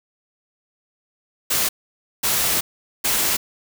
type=noise bursts at uneven times; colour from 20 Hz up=white; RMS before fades=-20 dBFS; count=3; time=1.5-1.69 / 2.23-2.61 / 3.04-3.37 s; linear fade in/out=10 ms; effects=none